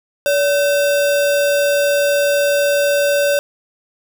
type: tone with sample-and-hold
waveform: sine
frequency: 572 Hz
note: D5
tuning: 46 cents flat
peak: -12 dBFS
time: 0.26-3.39 s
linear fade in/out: 0 ms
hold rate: 2100 Hz
effects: none